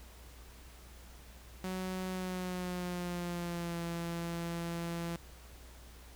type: tone with pitch glide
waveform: sawtooth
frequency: 185.9 to 169.49 Hz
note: F#3 to E3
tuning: +8 to +48 cents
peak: -32 dBFS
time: 1.64-5.16 s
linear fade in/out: 0 ms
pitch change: -160 cents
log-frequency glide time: 2.09-3.82 s
effects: added 60 Hz sine -52 dBFS peak until 6.15 s + pink hiss -57 dBFS RMS until 6.15 s